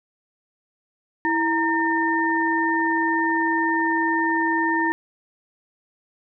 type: tone cluster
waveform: sine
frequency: 328.3 / 928 / 1810 Hz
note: E4 / A#5 / A6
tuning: -7 / -8 / +48 cents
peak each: -23 dBFS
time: 1.25-4.92 s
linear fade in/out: 0 ms
effects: none